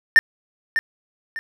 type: tone with echo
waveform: triangle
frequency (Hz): 1798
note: A6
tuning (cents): +37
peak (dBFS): -5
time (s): 0.16-0.19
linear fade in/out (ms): 0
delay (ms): 600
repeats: 2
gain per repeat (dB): -10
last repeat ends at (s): 1.39
effects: none